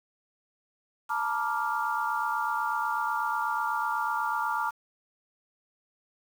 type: chord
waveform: sine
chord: Bb major seventh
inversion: third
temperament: equal with one note detuned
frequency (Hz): 880 / 948.1 / 1174.7 / 1396.9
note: A5 / Bb5 / D6 / F6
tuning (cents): 0 / +29 / 0 / 0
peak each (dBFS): -32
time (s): 1.09-4.71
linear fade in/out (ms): 20
effects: 8-bit

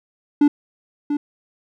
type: tone with echo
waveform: triangle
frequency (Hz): 291.6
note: D4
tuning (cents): -12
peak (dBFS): -8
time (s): 0.41-0.48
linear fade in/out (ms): 5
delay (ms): 690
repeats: 1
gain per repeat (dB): -8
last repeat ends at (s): 1.17
effects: none

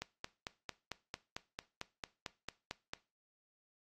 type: click train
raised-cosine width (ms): 0.2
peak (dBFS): -22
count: 14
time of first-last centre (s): 0.02-2.935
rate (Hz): 4.46
effects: noise-tail reverb RT60 0.3 s tail -19 dB re dry + AAC 48 kbps

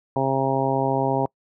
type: harmonic tone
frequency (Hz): 134.5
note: C3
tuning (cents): +48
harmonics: 1 / 2 / 3 / 4 / 5 / 6 / 7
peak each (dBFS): -27 / -27 / -27 / -27 / -27 / -27 / -27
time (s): 0.16-1.26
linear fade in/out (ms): 2
effects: noise-tail reverb RT60 0.1 s tail -26 dB re dry

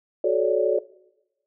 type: chord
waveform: sine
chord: D major seventh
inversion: first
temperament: equal with one note detuned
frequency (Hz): 370 / 431.4 / 554.4 / 587.3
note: F#4 / A4 / C#5 / D5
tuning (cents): 0 / -34 / 0 / 0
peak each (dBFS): -24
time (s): 0.24-0.79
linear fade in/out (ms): 5
effects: noise-tail reverb RT60 0.9 s tail -19 dB re dry

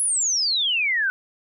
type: exponential sweep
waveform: sine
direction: down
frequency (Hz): 10770 to 1480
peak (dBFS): -19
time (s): 0-1.1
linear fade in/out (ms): 0
effects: none

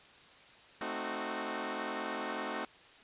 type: chord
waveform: 10% pulse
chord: A diminished seventh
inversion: none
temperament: equal with one note detuned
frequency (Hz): 220 / 261.6 / 307.2 / 370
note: A3 / C4 / Eb4 / Gb4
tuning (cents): 0 / 0 / -22 / 0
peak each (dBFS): -33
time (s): 0.81-2.65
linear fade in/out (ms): 2
effects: white hiss -57 dBFS RMS until 3.03 s + resampled to 8000 Hz

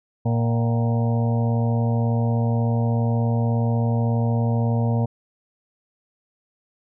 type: harmonic tone with a mistuned harmonic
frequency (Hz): 116.54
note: A#2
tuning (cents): 0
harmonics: 1 / 2 / 4 / 5 / 6 / 7 / 8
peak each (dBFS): -19 / -25 / -31 / -33 / -35 / -36 / -37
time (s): 0.25-5.06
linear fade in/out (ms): 10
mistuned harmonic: 7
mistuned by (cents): -75
effects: none

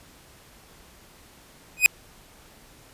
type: tone with exponential growth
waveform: 45% pulse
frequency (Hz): 2501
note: D#7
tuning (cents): +8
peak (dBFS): -7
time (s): 1.77-1.86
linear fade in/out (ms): 0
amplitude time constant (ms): 18
effects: pink hiss -52 dBFS RMS until 2.93 s + resampled to 32000 Hz

